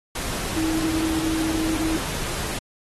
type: tone in noise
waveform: sine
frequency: 320 Hz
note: D#4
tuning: 49 cents sharp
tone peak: -22 dBFS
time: 0.56-1.97 s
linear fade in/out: 5 ms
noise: pink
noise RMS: -29 dBFS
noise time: 0.15-2.59 s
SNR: +4 dB
effects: AAC 32 kbps